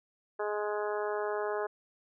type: harmonic tone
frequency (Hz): 209.1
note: G#3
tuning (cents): +12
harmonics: 2 / 3 / 4 / 5 / 6 / 7 / 8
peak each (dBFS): -33 / -37 / -39 / -41 / -43 / -44 / -45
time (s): 0.39-1.67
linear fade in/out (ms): 10
effects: none